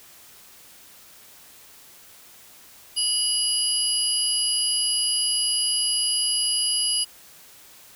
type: tone cluster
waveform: sine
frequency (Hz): 2938 / 4889 / 10920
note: F#7 / D#8 / F9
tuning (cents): -13 / -31 / -40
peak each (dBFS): -25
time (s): 2.96-7.05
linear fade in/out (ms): 20
effects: white hiss -49 dBFS RMS until 7.95 s